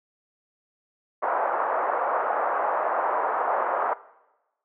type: band-pass noise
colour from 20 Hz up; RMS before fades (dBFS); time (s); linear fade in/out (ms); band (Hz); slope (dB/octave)
pink; -25; 1.22-3.94; 10; 590 to 1300; 24
effects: noise-tail reverb RT60 1.0 s tail -19 dB re dry + low-pass 2000 Hz 12 dB/octave